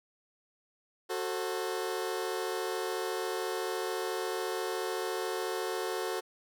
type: chord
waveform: sawtooth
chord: F# diminished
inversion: none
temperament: just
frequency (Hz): 370 / 444 / 532.8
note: F#4 / A4 / C5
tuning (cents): 0 / +16 / +31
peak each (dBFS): -31 / -32 / -36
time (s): 1.09-6.21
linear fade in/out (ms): 20
effects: none